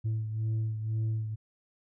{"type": "beating tone pair", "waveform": "sine", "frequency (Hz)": [110, 112], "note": ["A2", "A2"], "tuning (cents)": [0, 31], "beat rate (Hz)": 2, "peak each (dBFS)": [-27, -34], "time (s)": [0.04, 1.36], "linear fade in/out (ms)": 20, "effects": ["tanh soft clip ceiling -26 dBFS"]}